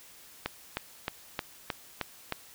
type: click train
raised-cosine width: 0.3 ms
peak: -14 dBFS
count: 7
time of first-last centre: 0.46-2.323 s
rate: 3.22 Hz
effects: white hiss -53 dBFS RMS until 2.54 s